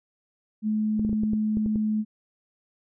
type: tone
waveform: sine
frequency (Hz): 214.8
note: A3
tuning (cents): -41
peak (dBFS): -22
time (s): 0.62-2.05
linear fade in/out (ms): 50
type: clicks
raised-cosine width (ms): 3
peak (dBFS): -20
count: 9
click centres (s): 0.995 / 1.049 / 1.094 / 1.13 / 1.235 / 1.334 / 1.571 / 1.661 / 1.758
effects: none